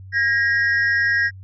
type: ring-modulated tone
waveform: triangle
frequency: 1760 Hz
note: A6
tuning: in tune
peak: -11 dBFS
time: 0.12-1.31 s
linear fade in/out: 50 ms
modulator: 131 Hz
effects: added 95 Hz sine -36 dBFS peak until 1.43 s + resampled to 16000 Hz